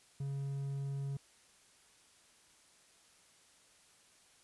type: tone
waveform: triangle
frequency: 138.59 Hz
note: C#3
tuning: in tune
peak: -34 dBFS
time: 0.2-1.17 s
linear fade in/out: 5 ms
effects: white hiss -65 dBFS RMS until 4.43 s + resampled to 24000 Hz